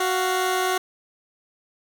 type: tone pair together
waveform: 15% pulse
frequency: 370.8 / 698.5 Hz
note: F#4 / F5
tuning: +4 / 0 cents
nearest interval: major seventh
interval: 1096 cents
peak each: -15 / -23 dBFS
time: 0-0.78 s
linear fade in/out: 5 ms
effects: none